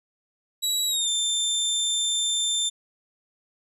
25% pulse tone with pitch glide, 3895 to 3572 Hz, B7 to A7, -25 to +25 cents, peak -18 dBFS, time 0.62-2.7 s, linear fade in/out 20 ms, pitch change -150 cents, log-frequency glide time 0.87-1.08 s, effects none

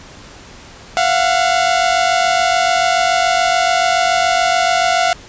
sawtooth tone pair together, 682 / 729 Hz, F5 / F#5, -41 / -26 cents, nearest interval minor second, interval 115 cents, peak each -11 dBFS, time 0.97-5.13 s, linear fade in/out 0 ms, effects pink hiss -38 dBFS RMS until 5.28 s + resampled to 16000 Hz

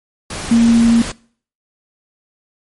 sine tone in noise, 231.7 Hz, A#3, 10 cents flat, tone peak -7 dBFS, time 0.51-1.02 s, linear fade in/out 5 ms, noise pink, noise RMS -25 dBFS, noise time 0.3-1.12 s, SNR +15 dB, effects noise-tail reverb RT60 0.5 s tail -22 dB re dry + MP3 48 kbps

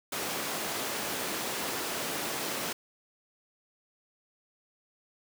pink high-pass noise, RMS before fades -34 dBFS, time 0.12-2.73 s, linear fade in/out 5 ms, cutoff 260 Hz, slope 12 dB/octave, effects none

